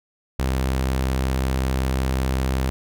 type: tone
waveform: sawtooth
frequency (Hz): 65.41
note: C2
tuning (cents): 0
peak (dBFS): -16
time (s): 0.39-2.7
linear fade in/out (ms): 0
effects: none